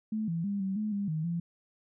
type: tone with pitch steps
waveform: sine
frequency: 217 / 166.7 / 201.2 / 192.1 / 213.2 / 201.2 / 156.9 / 170.2 Hz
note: A3 / E3 / G3 / G3 / G#3 / G3 / D#3 / F3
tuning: -24 / +20 / +45 / -35 / +46 / +45 / +15 / -44 cents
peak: -29 dBFS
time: 0.12-1.4 s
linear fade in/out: 5 ms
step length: 160 ms
effects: none